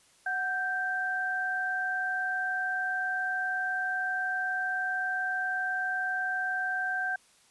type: tone pair together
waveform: sine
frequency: 739.5 / 1567 Hz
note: F#5 / G6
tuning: -1 / -1 cents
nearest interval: octave + minor second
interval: 1300 cents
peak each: -34 / -29 dBFS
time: 0.26-7.16 s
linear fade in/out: 5 ms
effects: white hiss -62 dBFS RMS until 7.5 s + resampled to 24000 Hz